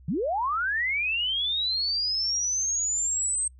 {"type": "linear sweep", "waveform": "sine", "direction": "up", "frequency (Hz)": [130.81, 8372], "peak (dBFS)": -24, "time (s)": [0.08, 3.48], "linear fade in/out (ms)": 5, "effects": ["noise-tail reverb RT60 0.1 s tail -26 dB re dry", "added 64 Hz sine -48 dBFS peak until 3.59 s"]}